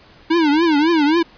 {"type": "tone with vibrato", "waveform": "square", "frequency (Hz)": 313.5, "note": "D#4", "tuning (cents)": 13, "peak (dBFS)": -13, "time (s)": [0.3, 1.23], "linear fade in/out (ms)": 10, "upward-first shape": "triangle", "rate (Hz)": 3.7, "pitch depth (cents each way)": 190, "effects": ["pink hiss -47 dBFS RMS until 1.37 s", "resampled to 11025 Hz"]}